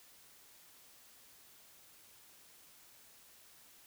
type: silence
effects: white hiss -61 dBFS RMS until 3.86 s